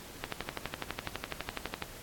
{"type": "click train", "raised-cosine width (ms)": 0.3, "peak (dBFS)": -17, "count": 20, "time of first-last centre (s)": [0.24, 1.823], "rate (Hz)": 12, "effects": ["pink hiss -48 dBFS RMS until 2.02 s", "AAC 64 kbps"]}